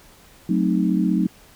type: chord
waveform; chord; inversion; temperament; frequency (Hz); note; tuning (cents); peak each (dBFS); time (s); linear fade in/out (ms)
sine; F# diminished seventh; none; equal; 185 / 220 / 261.6 / 311.1; F#3 / A3 / C4 / Eb4; 0 / 0 / 0 / 0; -20 / -23 / -25 / -23; 0.49-1.27; 5
effects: pink hiss -50 dBFS RMS until 1.55 s